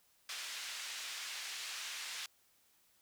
pink band-pass noise, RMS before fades -44 dBFS, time 0.29-2.26 s, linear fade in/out 2 ms, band 2100 to 6800 Hz, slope 12 dB/octave, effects white hiss -71 dBFS RMS until 3.01 s

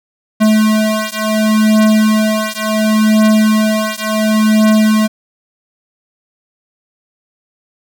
square beating tone pair, 215.8 / 216.5 Hz, A3 / A3, -33 / -28 cents, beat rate 0.7 Hz, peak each -13 dBFS, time 0.4-5.08 s, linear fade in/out 20 ms, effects none

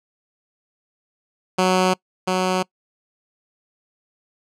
10% pulse tone with echo, 185 Hz, F#3, in tune, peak -7 dBFS, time 1.58-1.94 s, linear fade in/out 10 ms, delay 690 ms, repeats 1, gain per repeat -3 dB, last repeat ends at 2.63 s, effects noise-tail reverb RT60 0.1 s tail -24 dB re dry + low-pass 8000 Hz 12 dB/octave

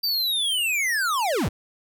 square linear sweep, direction down, 4699 to 47.8 Hz, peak -22 dBFS, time 0.03-1.49 s, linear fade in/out 10 ms, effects none

